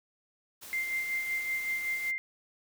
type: noise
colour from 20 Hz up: white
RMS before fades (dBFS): -46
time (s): 0.61-2.12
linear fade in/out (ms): 20
type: tone with tremolo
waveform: sine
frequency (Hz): 2093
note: C7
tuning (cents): 0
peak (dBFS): -28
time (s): 0.73-2.18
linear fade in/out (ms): 0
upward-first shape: sine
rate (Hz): 5.3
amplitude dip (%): 45
effects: none